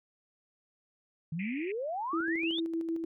sine exponential sweep, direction up, 152.2 to 3729 Hz, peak -32 dBFS, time 1.32-2.6 s, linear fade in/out 5 ms
pink band-pass noise, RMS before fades -43 dBFS, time 1.39-1.72 s, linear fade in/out 5 ms, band 2000 to 2600 Hz, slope 96 dB/octave
sine tone with tremolo, 329.6 Hz, E4, in tune, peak -29 dBFS, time 2.13-3.05 s, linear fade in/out 5 ms, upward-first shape square, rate 6.6 Hz, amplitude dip 40%
effects none

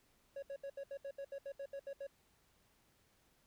triangle tone bursts, 554.4 Hz, C#5, in tune, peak -40 dBFS, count 13, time 0.36-2.069 s, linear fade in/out 5 ms, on 65 ms, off 72 ms, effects pink hiss -73 dBFS RMS until 3.46 s

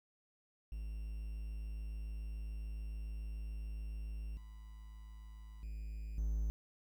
triangle tone with level steps, 53.5 Hz, A1, 48 cents flat, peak -38 / -47 / -39 / -31 dBFS, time 0.72-6.5 s, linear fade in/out 0 ms, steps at 4.37 / 5.63 / 6.18 s, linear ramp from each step 2 ms, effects 11-bit

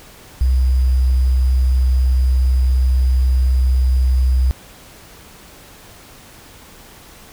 sine tone with sample-and-hold, 64 Hz, C2, 38 cents flat, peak -11 dBFS, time 0.41-4.51 s, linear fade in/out 0 ms, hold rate 4900 Hz, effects pink hiss -42 dBFS RMS until 7.32 s

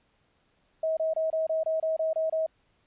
sine tone bursts, 639 Hz, D#5, 46 cents sharp, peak -24 dBFS, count 10, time 0.83-2.464 s, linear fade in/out 5 ms, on 140 ms, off 26 ms, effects pink hiss -69 dBFS RMS until 2.86 s + resampled to 8000 Hz

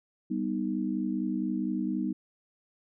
sine chord, G augmented, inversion none, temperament equal, 196 / 246.9 / 311.1 Hz, G3 / B3 / D#4, 0 / 0 / 0 cents, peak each -32 dBFS, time 0.3-2.13 s, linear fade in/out 10 ms, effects none

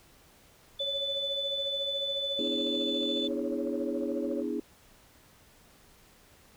sine tone, 3498 Hz, A7, 11 cents flat, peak -30 dBFS, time 0.79-3.28 s, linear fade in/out 10 ms
sine tone with tremolo, 554.4 Hz, C#5, in tune, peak -31 dBFS, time 0.8-4.43 s, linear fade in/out 5 ms, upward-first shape triangle, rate 14 Hz, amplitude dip 85%
sine chord, E dominant seventh, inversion second, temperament equal, 246.9 / 293.7 / 329.6 / 415.3 Hz, B3 / D4 / E4 / G#4, 0 / 0 / 0 / 0 cents, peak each -35 dBFS, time 2.39-4.6 s, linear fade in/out 2 ms
effects tanh soft clip ceiling -20 dBFS + pink hiss -59 dBFS RMS until 6.56 s

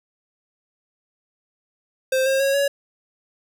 square tone with pitch steps, 523.3 / 535.8 / 548.7 / 561.8 Hz, C5 / C5 / C#5 / C#5, 0 / +41 / -18 / +23 cents, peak -18 dBFS, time 2.12-2.68 s, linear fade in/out 5 ms, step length 140 ms, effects none

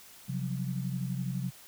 sine tone cluster, 132.6 / 176.4 / 188.3 Hz, C3 / F3 / F#3, +23 / +18 / +31 cents, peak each -33 / -36 / -38 dBFS, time 0.28-1.51 s, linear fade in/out 20 ms, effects white hiss -53 dBFS RMS until 1.67 s

